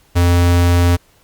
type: tone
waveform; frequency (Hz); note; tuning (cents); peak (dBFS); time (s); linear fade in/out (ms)
square; 87.31; F2; 0; -10; 0.15-0.97; 20
effects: pink hiss -53 dBFS RMS until 1.23 s + Opus 48 kbps